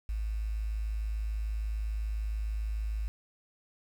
sine tone with quantisation, 53.4 Hz, G#1, 49 cents sharp, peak -30 dBFS, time 0.09-3.08 s, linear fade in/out 0 ms, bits 9, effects none

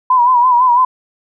sine tone with vibrato, 989 Hz, B5, 2 cents sharp, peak -7 dBFS, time 0.1-0.85 s, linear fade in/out 5 ms, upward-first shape sine, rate 6 Hz, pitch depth 70 cents each way, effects none

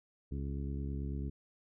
harmonic tone with a mistuned harmonic, 69.1 Hz, C#2, 5 cents flat, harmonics 1 / 2 / 3 / 4 / 5 / 6, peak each -37 / -41 / -45 / -46 / -51 / -53 dBFS, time 0.31-1.3 s, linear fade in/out 10 ms, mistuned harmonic 6, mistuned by +29 cents, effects none

